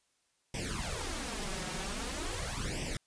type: noise with flanger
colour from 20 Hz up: pink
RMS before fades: -37 dBFS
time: 0.54-2.97 s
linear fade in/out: 2 ms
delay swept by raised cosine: 0.36 to 5.46 ms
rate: 0.44 Hz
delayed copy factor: +0.85
effects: white hiss -75 dBFS RMS until 3.06 s + resampled to 22050 Hz